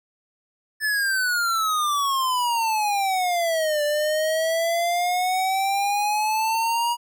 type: exponential two-way sweep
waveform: square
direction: down then up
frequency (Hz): 1756 to 587.3 to 959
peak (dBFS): -21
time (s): 0.8-6.97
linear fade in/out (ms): 50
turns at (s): 3.83
effects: none